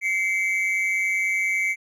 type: tone pair together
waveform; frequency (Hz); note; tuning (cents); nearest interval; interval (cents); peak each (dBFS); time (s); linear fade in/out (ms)
triangle; 2093 / 2283; C7 / D7; 0 / -50; major second; 150; -22; 0.01-1.76; 50
effects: none